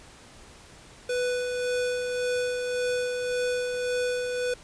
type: tone with tremolo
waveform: square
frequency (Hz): 495.2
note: B4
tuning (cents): +5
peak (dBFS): -25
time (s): 1.09-4.54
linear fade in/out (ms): 5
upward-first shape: sine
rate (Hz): 1.8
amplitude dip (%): 35
effects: pink hiss -50 dBFS RMS until 4.63 s + resampled to 22050 Hz